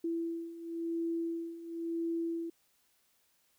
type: beating tone pair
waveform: sine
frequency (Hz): 332.9 / 333.86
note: E4 / E4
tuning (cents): +17 / +22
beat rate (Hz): 0.96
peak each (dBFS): -39 / -35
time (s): 0.04-2.5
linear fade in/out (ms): 5
effects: white hiss -72 dBFS RMS until 3.58 s